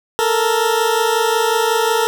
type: tone pair together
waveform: 20% pulse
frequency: 440 / 465.5 Hz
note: A4 / A#4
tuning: 0 / -2 cents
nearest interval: minor second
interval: 98 cents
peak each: -12 dBFS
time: 0.19-2.07 s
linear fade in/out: 0 ms
effects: none